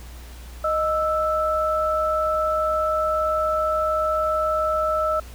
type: tone pair together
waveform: sine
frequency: 622.2 / 1318.5 Hz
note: D#5 / E6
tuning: 0 / 0 cents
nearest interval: octave + minor second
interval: 1300 cents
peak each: -22 / -22 dBFS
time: 0.64-5.2 s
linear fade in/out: 5 ms
effects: added 60 Hz sine -37 dBFS peak until 5.34 s + pink hiss -46 dBFS RMS until 5.34 s